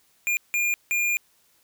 square tone bursts at uneven times, 2413 Hz, D7, 46 cents sharp, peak -22 dBFS, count 3, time 0.27-0.37 / 0.54-0.74 / 0.91-1.17 s, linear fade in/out 0 ms, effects white hiss -63 dBFS RMS until 1.63 s

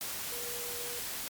sine tone in noise, 480 Hz, B4, 49 cents flat, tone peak -44 dBFS, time 0.32-0.99 s, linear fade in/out 0 ms, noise white, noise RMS -38 dBFS, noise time 0.01-1.28 s, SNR -9 dB, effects MP3 96 kbps

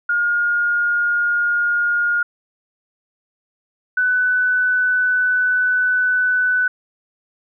sine tone pair in turn, 1425 / 1496.8 Hz, F6 / F#6, +34 / +20 cents, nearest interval minor second, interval 86 cents, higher second, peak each -15 / -14 dBFS, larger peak second, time 0.09-2.23 / 3.97-6.68 s, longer second, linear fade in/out 5 ms, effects none

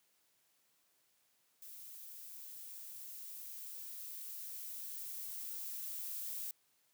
violet noise with level ramp, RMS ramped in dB -52 to -42 dBFS, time 1.62-6.51 s, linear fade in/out 2 ms, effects white hiss -75 dBFS RMS until 6.93 s + high-pass 100 Hz 12 dB/octave

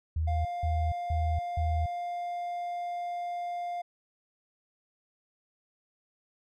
sine tone bursts, 79.3 Hz, D#2, 33 cents sharp, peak -26 dBFS, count 4, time 0.16-1.86 s, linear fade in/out 5 ms, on 290 ms, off 180 ms
triangle tone, 702 Hz, F5, 9 cents sharp, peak -30 dBFS, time 0.27-3.82 s, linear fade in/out 10 ms
effects none

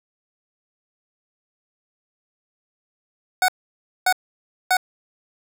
25% pulse tone bursts, 740 Hz, F#5, in tune, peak -11 dBFS, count 3, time 3.42-4.769 s, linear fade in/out 2 ms, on 63 ms, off 580 ms, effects none

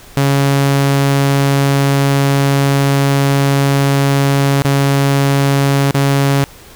sawtooth tone with dropouts, 139 Hz, C#3, 5 cents sharp, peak -6 dBFS, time 0.17-6.44 s, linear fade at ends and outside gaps 0 ms, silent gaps 4.62-4.649 / 5.909-5.945 s, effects pink hiss -39 dBFS RMS until 6.75 s

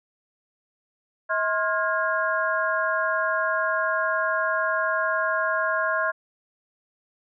sine tone cluster, 640 / 1062 / 1412 / 1643 Hz, D#5 / C6 / F6 / G#6, +49 / +25 / +19 / -19 cents, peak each -27 dBFS, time 1.29-6.12 s, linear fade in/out 20 ms, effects none

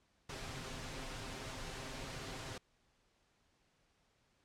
pink noise with comb filter, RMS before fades -45 dBFS, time 0.29-2.58 s, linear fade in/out 5 ms, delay 7.6 ms, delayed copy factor +0.5, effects pink hiss -75 dBFS RMS until 4.44 s + low-pass 7000 Hz 12 dB/octave

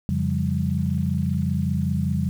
sine tone cluster, 87.3 / 137.2 / 172.2 / 197.4 Hz, F2 / C#3 / F3 / G3, 0 / -17 / -24 / +12 cents, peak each -26 dBFS, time 0.09-2.29 s, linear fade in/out 0 ms, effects 8-bit

